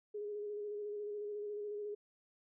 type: tone with vibrato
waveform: sine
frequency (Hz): 415.3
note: G#4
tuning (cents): 0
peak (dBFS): -39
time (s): 0.14-1.95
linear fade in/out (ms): 10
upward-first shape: square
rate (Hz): 14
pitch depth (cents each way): 21
effects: none